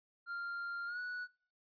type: tone with pitch glide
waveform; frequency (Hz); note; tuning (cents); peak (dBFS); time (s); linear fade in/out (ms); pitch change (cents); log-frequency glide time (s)
triangle; 1394 to 1472.6; F6 to F#6; -4 to -9; -37; 0.26-1.28; 50; +95; 0.86-0.99
effects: noise-tail reverb RT60 0.4 s tail -21 dB re dry + resampled to 11025 Hz